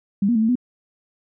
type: tone with pitch steps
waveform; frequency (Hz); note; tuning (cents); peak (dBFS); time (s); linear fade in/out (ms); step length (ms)
sine; 199 / 239.3 / 219 / 223.4 / 248; G3 / A#3 / A3 / A3 / B3; +26 / +46 / -8 / +27 / +7; -15; 0.22-0.555; 5; 67
effects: none